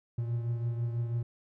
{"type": "beating tone pair", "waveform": "triangle", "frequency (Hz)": [117.3, 123.4], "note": ["A#2", "B2"], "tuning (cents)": [11, -1], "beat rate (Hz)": 6.1, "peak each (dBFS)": [-28, -37], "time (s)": [0.18, 1.23], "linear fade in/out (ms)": 5, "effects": []}